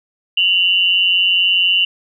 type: tone pair together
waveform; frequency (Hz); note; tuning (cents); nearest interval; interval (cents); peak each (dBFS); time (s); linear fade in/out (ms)
sine; 2781 / 2965; F7 / F#7; -8 / +3; minor second; 111; -14; 0.37-1.85; 5
effects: none

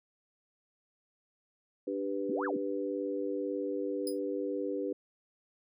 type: chord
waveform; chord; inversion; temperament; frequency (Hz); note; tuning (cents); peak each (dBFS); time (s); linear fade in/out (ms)
sine; G major; second; equal; 293.7 / 392 / 493.9; D4 / G4 / B4; 0 / 0 / 0; -36; 1.87-4.93; 5
type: exponential two-way sweep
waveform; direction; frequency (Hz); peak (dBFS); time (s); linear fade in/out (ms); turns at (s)
sine; up then down; 196 to 1760 to 196; -34; 2.29-2.57; 5; 2.45
type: tone with exponential decay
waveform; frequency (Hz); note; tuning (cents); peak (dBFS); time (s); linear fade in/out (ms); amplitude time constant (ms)
10% pulse; 5010; D#8; +11; -29; 4.07-4.19; 2; 24
effects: none

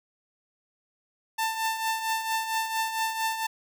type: tone with tremolo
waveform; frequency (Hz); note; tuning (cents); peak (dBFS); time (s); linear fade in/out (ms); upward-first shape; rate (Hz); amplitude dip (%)
sawtooth; 891; A5; +22; -20; 1.38-3.47; 10; triangle; 4.4; 65
effects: none

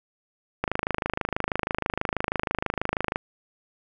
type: click train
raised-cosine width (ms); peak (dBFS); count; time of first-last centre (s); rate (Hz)
0.5; -9; 67; 0.64-3.159; 26.2
effects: none

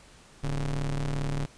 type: ring-modulated tone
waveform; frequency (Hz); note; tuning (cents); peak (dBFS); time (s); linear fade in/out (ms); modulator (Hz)
45% pulse; 62.7; B1; +27; -24; 0.43-1.46; 10; 81.5
effects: pink hiss -54 dBFS RMS until 1.57 s + resampled to 22050 Hz

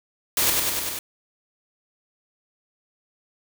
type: noise with echo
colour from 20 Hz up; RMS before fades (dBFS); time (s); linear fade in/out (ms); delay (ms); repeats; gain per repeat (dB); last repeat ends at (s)
white; -21; 0.37-0.5; 2; 98; 5; -2; 0.99
effects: none

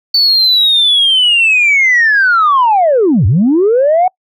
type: linear two-way sweep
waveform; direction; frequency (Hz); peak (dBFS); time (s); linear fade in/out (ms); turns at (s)
sine; down then up; 4528 to 83.5 to 753; -5; 0.14-4.08; 5; 3.26
effects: noise-tail reverb RT60 0.1 s tail -26 dB re dry + tanh soft clip ceiling -3 dBFS

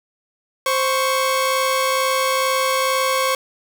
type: tone pair together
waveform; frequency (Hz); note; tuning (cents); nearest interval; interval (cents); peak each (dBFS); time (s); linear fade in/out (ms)
sawtooth; 523.3 / 1108.8; C5 / C#6; 0 / 0; octave + minor second; 1300; -16; 0.66-3.35; 2
effects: none

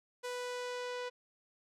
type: tone with low-pass filter sweep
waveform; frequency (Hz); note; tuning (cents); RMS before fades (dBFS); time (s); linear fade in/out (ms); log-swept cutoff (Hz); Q
sawtooth; 493.9; B4; 0; -40; 0.23-1.1; 20; 10000 to 4600; 0.85
effects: none

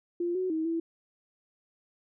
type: tone with pitch steps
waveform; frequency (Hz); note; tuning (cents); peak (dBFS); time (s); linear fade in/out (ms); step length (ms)
sine; 347 / 370.6 / 318.5 / 330.7; F4 / F#4 / D#4 / E4; -11 / +3 / +41 / +6; -27; 0.2-0.8; 5; 150
effects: none

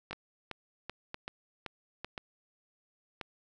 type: two click trains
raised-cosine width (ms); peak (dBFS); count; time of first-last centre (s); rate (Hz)
0.3; -22 / -22; 6 / 4; 0.13-2.046 / 0.11-3.212; 2.61 / 0.967
effects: none

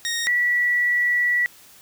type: tone pair in turn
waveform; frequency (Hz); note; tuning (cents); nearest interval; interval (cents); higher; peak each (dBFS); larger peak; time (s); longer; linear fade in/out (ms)
15% pulse / sine; 1864.7 / 1947; A#6 / B6; 0 / -25; minor second; 75; second; -17; neither; 0.05-0.27 / 0.27-1.46; second; 0
effects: white hiss -49 dBFS RMS until 1.81 s

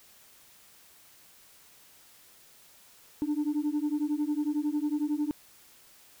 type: beating tone pair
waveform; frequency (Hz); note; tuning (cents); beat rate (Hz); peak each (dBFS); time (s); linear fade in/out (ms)
sine; 291.9 / 302.9; D4 / D#4; -10 / -46; 11; -28; 3.22-5.31; 0
effects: tanh soft clip ceiling -23 dBFS + white hiss -57 dBFS RMS until 6.2 s

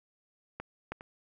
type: clicks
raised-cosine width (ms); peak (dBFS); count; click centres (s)
0.5; -23 / -21 / -30; 3; 0.6 / 0.92 / 1.009
effects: none

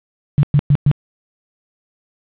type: tone bursts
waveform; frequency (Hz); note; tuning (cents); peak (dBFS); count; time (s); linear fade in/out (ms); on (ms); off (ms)
sine; 144.2; D3; -31; -8; 4; 0.38-0.914; 0; 51; 110
effects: resampled to 8000 Hz + 7-bit

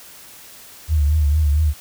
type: tone with vibrato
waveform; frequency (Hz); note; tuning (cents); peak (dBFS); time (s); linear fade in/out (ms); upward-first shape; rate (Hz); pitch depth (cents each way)
sine; 75; D2; +37; -13; 0.88-1.74; 50; triangle; 4.4; 100
effects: white hiss -42 dBFS RMS until 1.8 s

